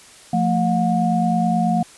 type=tone cluster; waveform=sine; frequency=174.7 / 224 / 720 Hz; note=F3 / A3 / F#5; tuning=+1 / +31 / -47 cents; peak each=-20 dBFS; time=0.33-1.83 s; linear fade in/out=5 ms; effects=white hiss -45 dBFS RMS until 1.97 s + resampled to 24000 Hz